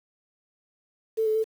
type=tone with pitch steps; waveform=sine; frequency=443.8 / 434.1 / 441.2 Hz; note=A4 / A4 / A4; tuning=+15 / -23 / +5 cents; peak=-21 dBFS; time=1.17-1.443 s; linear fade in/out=20 ms; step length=91 ms; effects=8-bit